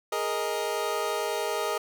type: chord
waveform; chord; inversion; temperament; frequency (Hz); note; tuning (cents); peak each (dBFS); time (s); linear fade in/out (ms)
25% pulse; Ab suspended second; none; equal; 415.3 / 466.2 / 622.3; Ab4 / Bb4 / Eb5; 0 / 0 / 0; -28; 0.12-1.78; 5
effects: none